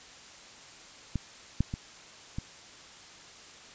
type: clicks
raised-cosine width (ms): 5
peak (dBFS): -17 / -12 / -21 / -21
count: 4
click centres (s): 1.157 / 1.606 / 1.739 / 2.385
effects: white hiss -50 dBFS RMS until 3.74 s + resampled to 16000 Hz